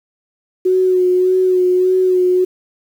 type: tone with vibrato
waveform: sine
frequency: 367.8 Hz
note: F#4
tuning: 10 cents flat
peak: -10 dBFS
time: 0.65-2.45 s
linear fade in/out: 10 ms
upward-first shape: sine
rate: 1.7 Hz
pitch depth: 22 cents each way
effects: 7-bit